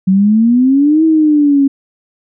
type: exponential two-way sweep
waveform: sine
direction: up then down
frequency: 185.2 to 323.3 to 273.1 Hz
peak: -6 dBFS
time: 0.07-1.68 s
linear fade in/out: 10 ms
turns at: 1.04 s
effects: none